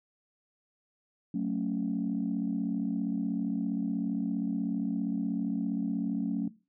sine chord, F# minor, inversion none, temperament just, 185 / 222 / 277.5 Hz, F#3 / A3 / C#4, 0 / +16 / +2 cents, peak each -32 dBFS, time 1.34-6.48 s, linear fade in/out 5 ms, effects noise-tail reverb RT60 0.3 s tail -20 dB re dry + tanh soft clip ceiling -21 dBFS

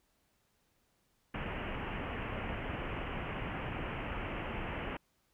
pink low-pass noise, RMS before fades -39 dBFS, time 1.34-4.97 s, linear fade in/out 5 ms, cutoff 3000 Hz, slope 96 dB/octave, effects pink hiss -75 dBFS RMS until 5.33 s

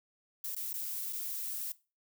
violet noise with dropouts, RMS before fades -38 dBFS, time 0.44-1.72 s, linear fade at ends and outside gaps 2 ms, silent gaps 0.548-0.564 / 0.73-0.74 / 1.126-1.131 s, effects noise-tail reverb RT60 0.3 s tail -19 dB re dry

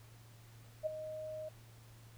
sine tone with ADSR envelope, 622.3 Hz, D#5, in tune, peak -30 dBFS, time 0.83-1.49 s, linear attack 33 ms, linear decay 13 ms, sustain -11 dB, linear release 7 ms, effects added 114 Hz sine -56 dBFS peak until 2.17 s + pink hiss -63 dBFS RMS until 2.17 s

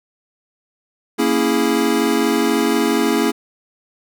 square chord, A# half-diminished seventh, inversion none, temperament equal, 233.1 / 277.2 / 329.6 / 415.3 Hz, A#3 / C#4 / E4 / G#4, 0 / 0 / 0 / 0 cents, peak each -21 dBFS, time 1.18-3.32 s, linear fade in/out 20 ms, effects none

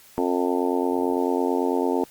harmonic tone, 89 Hz, F2, 33 cents sharp, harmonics 3 / 4 / 5 / 6 / 7 / 8 / 9 / 10, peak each -25 / -26 / -26 / -36 / -33 / -34 / -34 / -30 dBFS, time 0.18-2.04 s, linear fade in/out 0 ms, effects white hiss -51 dBFS RMS until 2.1 s + Opus 48 kbps

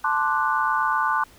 sine chord, D dominant seventh, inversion second, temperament equal, 880 / 1046.5 / 1174.7 / 1480 Hz, A5 / C6 / D6 / F#6, 0 / 0 / 0 / 0 cents, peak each -25 dBFS, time 0.04-1.24 s, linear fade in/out 5 ms, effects pink hiss -52 dBFS RMS until 1.38 s

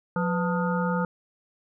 harmonic tone with a mistuned harmonic, 178.2 Hz, F3, 35 cents sharp, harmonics 1 / 3 / 5 / 7 / 8, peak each -25 / -30 / -32 / -33 / -34 dBFS, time 0.16-1.05 s, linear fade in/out 2 ms, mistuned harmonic 3, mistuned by -110 cents, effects none

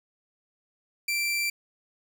sawtooth tone, 2349 Hz, D7, in tune, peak -22 dBFS, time 1.08-1.5 s, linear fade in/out 5 ms, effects none

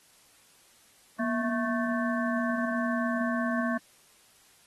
harmonic tone with a mistuned harmonic, 220 Hz, A3, in tune, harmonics 1 / 3 / 5 / 7 / 8, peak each -28 / -33 / -35 / -36 / -37 dBFS, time 1.19-3.78 s, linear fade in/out 10 ms, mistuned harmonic 1, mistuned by +140 cents, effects white hiss -60 dBFS RMS until 4.66 s + AAC 32 kbps

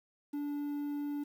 triangle tone with quantisation, 290.1 Hz, D4, 21 cents flat, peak -32 dBFS, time 0.33-1.24 s, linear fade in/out 10 ms, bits 10, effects none

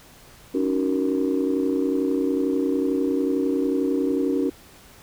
sine chord, D# minor seventh, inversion third, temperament just, 280 / 311.1 / 373.4 / 466.7 Hz, C#4 / D#4 / F#4 / A#4, +18 / 0 / +16 / +2 cents, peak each -22 / -27 / -25 / -27 dBFS, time 0.54-4.5 s, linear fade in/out 10 ms, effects tanh soft clip ceiling -12 dBFS + pink hiss -49 dBFS RMS until 5.02 s

